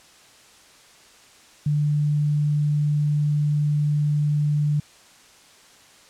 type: tone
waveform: sine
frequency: 148.1 Hz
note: D3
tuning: 15 cents sharp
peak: -18 dBFS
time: 1.66-4.8 s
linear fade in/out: 5 ms
effects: white hiss -51 dBFS RMS until 6.09 s + low-pass 8000 Hz 12 dB/octave